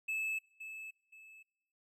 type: tone with echo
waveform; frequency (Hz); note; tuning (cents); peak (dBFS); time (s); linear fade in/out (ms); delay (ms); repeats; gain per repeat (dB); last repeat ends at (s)
triangle; 2610; E7; -18; -32; 0.08-0.39; 10; 520; 2; -10; 1.43
effects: noise-tail reverb RT60 0.8 s tail -23 dB re dry